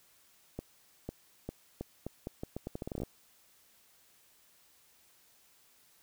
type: accelerating click train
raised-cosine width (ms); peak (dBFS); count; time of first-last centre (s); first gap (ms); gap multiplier
2; -24; 18; 0.59-3.034; 500; 0.8
effects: white hiss -65 dBFS RMS until 6.02 s